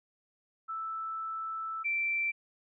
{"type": "tone pair in turn", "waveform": "sine", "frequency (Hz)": [1318.5, 2343], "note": ["E6", "D7"], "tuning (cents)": [0, -5], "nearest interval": "minor seventh", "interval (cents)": 995, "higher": "second", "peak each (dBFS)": [-34, -28], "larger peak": "second", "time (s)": [[0.68, 1.84], [1.84, 2.32]], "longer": "first", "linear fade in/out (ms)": 20, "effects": []}